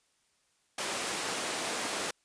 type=high-pass noise; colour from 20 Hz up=pink; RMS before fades=-34 dBFS; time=0.78-2.11 s; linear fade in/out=5 ms; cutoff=350 Hz; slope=12 dB/octave; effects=white hiss -72 dBFS RMS until 2.24 s + resampled to 22050 Hz